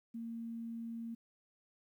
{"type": "tone", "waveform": "sine", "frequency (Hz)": 230, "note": "A#3", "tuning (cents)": -23, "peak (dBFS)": -40, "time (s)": [0.14, 1.15], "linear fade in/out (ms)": 10, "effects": ["12-bit"]}